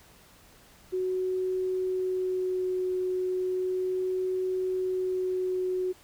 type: tone with vibrato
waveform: sine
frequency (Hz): 370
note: F#4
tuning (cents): 0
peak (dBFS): -26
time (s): 0.92-5.93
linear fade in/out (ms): 20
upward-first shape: sine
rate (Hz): 0.35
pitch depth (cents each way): 8
effects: pink hiss -56 dBFS RMS until 6.03 s